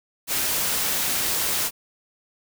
white noise, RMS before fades -24 dBFS, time 0.27-1.71 s, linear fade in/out 50 ms, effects none

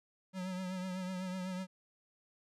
square tone with vibrato, 185 Hz, F#3, in tune, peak -38 dBFS, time 0.33-1.67 s, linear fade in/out 50 ms, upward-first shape triangle, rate 8 Hz, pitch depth 52 cents each way, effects low-pass 9000 Hz 12 dB/octave

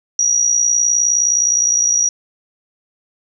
sine tone with amplitude modulation, 5770 Hz, F#8, 44 cents flat, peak -9 dBFS, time 0.19-2.09 s, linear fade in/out 2 ms, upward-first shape sine, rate 59.5 Hz, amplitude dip 60%, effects none

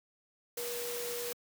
sine tone in noise, 480 Hz, B4, 49 cents flat, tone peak -38 dBFS, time 0.57-1.33 s, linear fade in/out 5 ms, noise white, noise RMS -40 dBFS, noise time 0.57-1.33 s, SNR -1 dB, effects high-pass 150 Hz 12 dB/octave

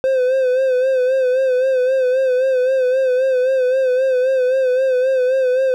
triangle tone with vibrato, 516 Hz, C5, 24 cents flat, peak -11 dBFS, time 0.04-5.74 s, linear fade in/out 0 ms, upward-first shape sine, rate 3.8 Hz, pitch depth 56 cents each way, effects none

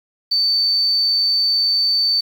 sine tone, 4549 Hz, C#8, 44 cents sharp, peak -14 dBFS, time 0.31-2.21 s, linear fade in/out 10 ms, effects 7-bit

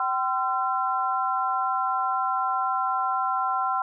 sine tone cluster, 769 / 1033 / 1354 Hz, G5 / C6 / E6, -33 / -22 / +46 cents, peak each -27 dBFS, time 0-3.82 s, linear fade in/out 2 ms, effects none

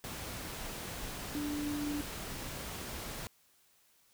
sine tone in noise, 293.7 Hz, D4, in tune, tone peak -34 dBFS, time 1.35-2.01 s, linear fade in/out 0 ms, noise pink, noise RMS -42 dBFS, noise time 0.04-3.27 s, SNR +5 dB, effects white hiss -68 dBFS RMS until 4.13 s

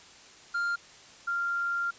triangle / sine tone pair in turn, 1396.9 / 1390.5 Hz, F6 / F6, 0 / -8 cents, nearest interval unison, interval 8 cents, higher first, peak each -25 / -27 dBFS, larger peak first, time 0.54-0.76 / 1.27-1.91 s, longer second, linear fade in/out 10 ms, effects white hiss -52 dBFS RMS until 1.98 s + resampled to 16000 Hz

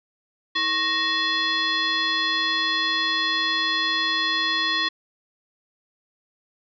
sine tone with frequency modulation, 2637 Hz, E7, in tune, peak -20 dBFS, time 0.55-4.89 s, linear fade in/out 10 ms, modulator 772 Hz, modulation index 2.1, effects none

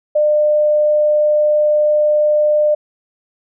sine tone, 601 Hz, D5, 40 cents sharp, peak -10 dBFS, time 0.15-2.75 s, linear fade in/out 10 ms, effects none

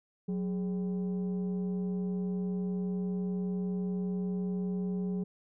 sine tone pair together, 184.16 / 414.2 Hz, F#3 / G#4, -8 / -5 cents, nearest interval octave + major second, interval 1403 cents, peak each -29 / -37 dBFS, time 0.28-5.24 s, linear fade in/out 10 ms, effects tanh soft clip ceiling -27 dBFS

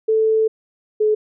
sine tone pair in turn, 440 / 427.7 Hz, A4 / A4, 0 / -49 cents, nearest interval unison, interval 49 cents, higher first, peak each -13 dBFS, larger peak neither, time 0.08-0.48 / 1-1.15 s, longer first, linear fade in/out 10 ms, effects none

